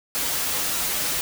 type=noise with comb filter; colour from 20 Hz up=white; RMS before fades=-25 dBFS; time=0.15-1.21 s; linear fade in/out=0 ms; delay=9 ms; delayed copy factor=-0.95; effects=none